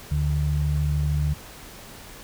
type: tone pair together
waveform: sine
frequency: 73.42 / 146.84 Hz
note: D2 / D3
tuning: 0 / 0 cents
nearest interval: octave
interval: 1200 cents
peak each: -23 dBFS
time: 0.11-1.34 s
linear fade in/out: 10 ms
effects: pink hiss -43 dBFS RMS until 2.23 s